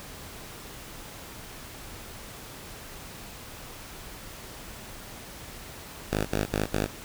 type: tone bursts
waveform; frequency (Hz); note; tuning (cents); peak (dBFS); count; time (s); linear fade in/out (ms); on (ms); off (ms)
5% pulse; 51.91; G#1; 0; -14; 4; 6.11-6.865; 10; 140; 65
effects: pink hiss -43 dBFS RMS until 7.04 s